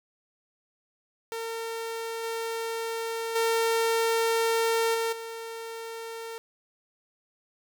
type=tone with level steps; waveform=sawtooth; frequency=455.4 Hz; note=A#4; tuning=40 cents flat; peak=-28 / -26 / -19 / -22 / -32 dBFS; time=1.32-6.38 s; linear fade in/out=0 ms; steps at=2.23 / 3.35 / 4.94 / 5.12 s; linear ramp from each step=10 ms; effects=none